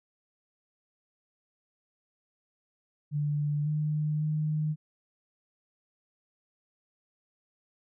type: tone with pitch steps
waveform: sine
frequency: 147.3 / 151.7 / 153.4 Hz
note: D3 / D#3 / D#3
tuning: +6 / -44 / -24 cents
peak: -26 dBFS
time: 3.11-4.76 s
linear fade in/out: 50 ms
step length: 550 ms
effects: none